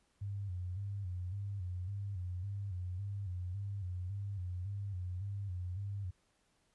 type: tone with vibrato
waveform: sine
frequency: 95 Hz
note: F#2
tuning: 46 cents sharp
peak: -37 dBFS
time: 0.21-6.11 s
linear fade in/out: 10 ms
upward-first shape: square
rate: 1.8 Hz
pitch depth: 92 cents each way
effects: pink hiss -75 dBFS RMS until 6.74 s + resampled to 24000 Hz